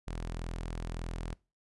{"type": "tone", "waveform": "sawtooth", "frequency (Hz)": 41.73, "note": "E1", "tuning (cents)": 22, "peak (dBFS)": -32, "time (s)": [0.07, 1.34], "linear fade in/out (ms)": 10, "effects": ["noise-tail reverb RT60 0.3 s tail -23 dB re dry", "resampled to 24000 Hz"]}